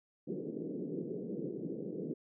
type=band-pass noise; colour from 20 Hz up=white; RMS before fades=-40 dBFS; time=0.27-2.14 s; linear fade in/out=10 ms; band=150 to 450 Hz; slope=48 dB/octave; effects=none

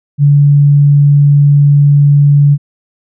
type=tone; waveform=sine; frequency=143.8 Hz; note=D3; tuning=36 cents flat; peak=-3 dBFS; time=0.18-2.58 s; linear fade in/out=50 ms; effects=none

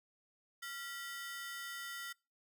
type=ring-modulated tone; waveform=sawtooth; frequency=1661.2 Hz; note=G#6; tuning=in tune; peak=-36 dBFS; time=0.62-2.13 s; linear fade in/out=10 ms; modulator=280 Hz; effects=noise-tail reverb RT60 0.3 s tail -25 dB re dry

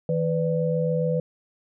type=tone cluster; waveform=sine; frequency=161.2 / 498.9 / 586 Hz; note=E3 / B4 / D5; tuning=-38 / +17 / -4 cents; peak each=-24 / -24 / -31 dBFS; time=0.09-1.2 s; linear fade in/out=2 ms; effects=none

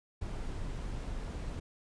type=noise; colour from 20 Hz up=brown; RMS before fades=-38 dBFS; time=0.21-1.6 s; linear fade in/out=10 ms; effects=resampled to 22050 Hz

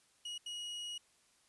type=tone bursts at uneven times; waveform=40% pulse; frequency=2900 Hz; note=F#7; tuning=35 cents flat; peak=-40 dBFS; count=2; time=0.25-0.38 / 0.46-0.98 s; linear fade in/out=5 ms; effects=white hiss -70 dBFS RMS until 1.48 s + resampled to 24000 Hz

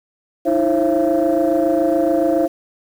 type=tone cluster; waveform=sine; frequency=308.8 / 335.9 / 536 / 677 Hz; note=D#4 / E4 / C5 / E5; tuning=-13 / +33 / +42 / +46 cents; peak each=-18 dBFS; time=0.45-2.48 s; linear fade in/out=20 ms; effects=tanh soft clip ceiling -8 dBFS + 7-bit

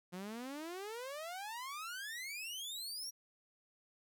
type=exponential sweep; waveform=sawtooth; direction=up; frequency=174.61 to 5780 Hz; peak=-39 dBFS; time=0.12-3.11 s; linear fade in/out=20 ms; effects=none

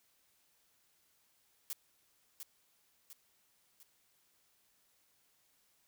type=noise with echo; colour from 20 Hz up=blue; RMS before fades=-40 dBFS; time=1.7-1.73 s; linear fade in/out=0 ms; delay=700 ms; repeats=3; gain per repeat=-6 dB; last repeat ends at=3.83 s; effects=white hiss -73 dBFS RMS until 5.87 s

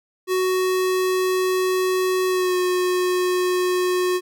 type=tone with pitch glide; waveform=square; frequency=371.3 to 363.2 Hz; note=F#4 to F#4; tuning=+6 to -32 cents; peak=-19 dBFS; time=0.27-4.21 s; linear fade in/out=50 ms; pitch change=-38 cents; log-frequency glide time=2.28-2.56 s; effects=none

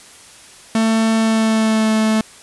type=tone with pitch glide; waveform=45% pulse; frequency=223.1 to 218.5 Hz; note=A3 to A3; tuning=+24 to -12 cents; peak=-13 dBFS; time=0.75-2.21 s; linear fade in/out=2 ms; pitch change=-36 cents; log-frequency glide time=1.17-1.91 s; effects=white hiss -42 dBFS RMS until 2.42 s + resampled to 24000 Hz

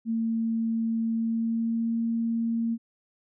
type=tone with pitch glide; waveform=sine; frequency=226.6 to 229.6 Hz; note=A#3 to A#3; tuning=-49 to -26 cents; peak=-24 dBFS; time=0.05-2.78 s; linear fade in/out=50 ms; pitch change=+23 cents; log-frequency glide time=1.11-1.98 s; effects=none

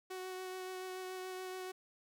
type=tone with vibrato; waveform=sawtooth; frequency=371.5 Hz; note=F#4; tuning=7 cents sharp; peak=-38 dBFS; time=0.1-1.72 s; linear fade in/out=10 ms; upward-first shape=sine; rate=7 Hz; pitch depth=12 cents each way; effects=none

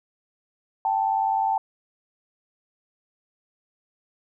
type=tone pair together; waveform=sine; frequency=780.2 / 880 Hz; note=G5 / A5; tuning=-8 / 0 cents; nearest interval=major second; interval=208 cents; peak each=-23 dBFS; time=0.85-1.58 s; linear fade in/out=2 ms; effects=none

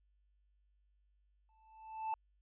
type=tone with exponential growth; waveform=triangle; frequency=880 Hz; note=A5; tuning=in tune; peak=-31 dBFS; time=1.49-2.14 s; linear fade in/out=1 ms; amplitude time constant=140 ms; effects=added 50 Hz sine -70 dBFS peak until 2.41 s + resampled to 8000 Hz

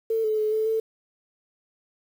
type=tone with pitch steps; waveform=sine; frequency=448.4 / 432.4 / 428.9 / 436.5 / 444 Hz; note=A4 / A4 / A4 / A4 / A4; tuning=+33 / -30 / -44 / -14 / +16 cents; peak=-21 dBFS; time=0.1-0.8 s; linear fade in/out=5 ms; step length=140 ms; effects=8-bit

